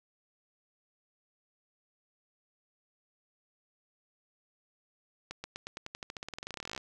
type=accelerating click train; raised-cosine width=0.2 ms; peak=-22 dBFS; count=29; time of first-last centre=5.31-6.778 s; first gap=130 ms; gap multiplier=0.92; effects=none